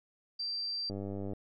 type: tone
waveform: sine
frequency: 4699 Hz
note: D8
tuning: in tune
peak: -33 dBFS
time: 0.39-0.9 s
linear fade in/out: 10 ms
type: click train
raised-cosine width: 2 ms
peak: -26 dBFS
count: 44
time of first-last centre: 0.9-1.333 s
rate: 99.2 Hz
effects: MP3 48 kbps